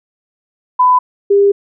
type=tone pair in turn; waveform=sine; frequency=1001 / 401.2 Hz; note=B5 / G4; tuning=+23 / +40 cents; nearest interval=octave + major third; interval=1583 cents; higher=first; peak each=-6 dBFS; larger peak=neither; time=0.79-0.99 / 1.3-1.52 s; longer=second; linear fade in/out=10 ms; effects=none